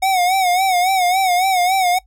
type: tone with vibrato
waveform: square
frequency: 740 Hz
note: F#5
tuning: in tune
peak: -14 dBFS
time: 0.02-1.99 s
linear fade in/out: 10 ms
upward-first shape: sine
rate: 3.6 Hz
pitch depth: 83 cents each way
effects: noise-tail reverb RT60 0.1 s tail -20 dB re dry + added 50 Hz sine -49 dBFS peak until 2.06 s